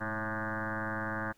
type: tone with frequency modulation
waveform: sine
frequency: 878 Hz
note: A5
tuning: 4 cents flat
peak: -32 dBFS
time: 0-1.33 s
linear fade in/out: 20 ms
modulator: 111 Hz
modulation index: 7.6
effects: pink hiss -67 dBFS RMS until 1.37 s